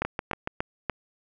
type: two click trains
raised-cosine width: 0.5 ms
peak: -11 / -13 dBFS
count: 4 / 4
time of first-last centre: 0.02-0.897 / 0.05-0.474 s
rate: 3.42 / 7.07 Hz
effects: none